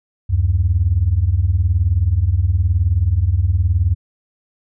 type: beating tone pair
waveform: sine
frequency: 74.8 / 93.8 Hz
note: D2 / F#2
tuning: +32 / +24 cents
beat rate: 19 Hz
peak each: -16 / -14 dBFS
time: 0.29-3.95 s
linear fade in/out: 20 ms
effects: tanh soft clip ceiling -5 dBFS